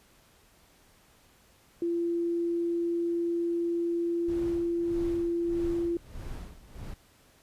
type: tone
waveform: sine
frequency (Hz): 341.1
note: F4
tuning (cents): -41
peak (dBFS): -26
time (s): 1.82-5.97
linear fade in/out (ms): 2
type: noise with tremolo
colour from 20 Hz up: brown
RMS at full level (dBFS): -38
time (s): 4.28-6.94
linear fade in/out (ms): 5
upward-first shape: sine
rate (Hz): 1.6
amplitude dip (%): 85
effects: pink hiss -61 dBFS RMS until 7.42 s + resampled to 32000 Hz